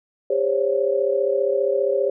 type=tone cluster; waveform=sine; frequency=399.3 / 528 / 563 Hz; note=G4 / C5 / C#5; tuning=+32 / +16 / +27 cents; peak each=-22 dBFS; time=0.3-2.1 s; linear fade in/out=5 ms; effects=none